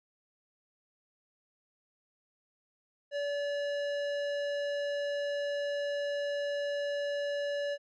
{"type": "tone with hard clipping", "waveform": "sine", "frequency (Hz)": 574, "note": "D5", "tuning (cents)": -40, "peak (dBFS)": -33, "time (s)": [3.11, 7.78], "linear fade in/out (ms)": 50, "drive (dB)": 14, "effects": ["resampled to 24000 Hz"]}